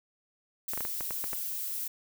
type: noise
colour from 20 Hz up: violet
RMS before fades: -35 dBFS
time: 0.68-1.88 s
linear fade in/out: 5 ms
type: clicks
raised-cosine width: 0.5 ms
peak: -22 dBFS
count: 8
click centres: 0.735 / 0.776 / 0.807 / 0.851 / 1.008 / 1.108 / 1.241 / 1.332 s
effects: none